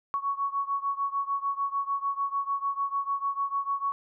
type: beating tone pair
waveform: sine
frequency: 1112 / 1118.7 Hz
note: C#6 / C#6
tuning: +5 / +15 cents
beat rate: 6.7 Hz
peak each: -29 / -31 dBFS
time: 0.14-3.92 s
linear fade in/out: 0 ms
effects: none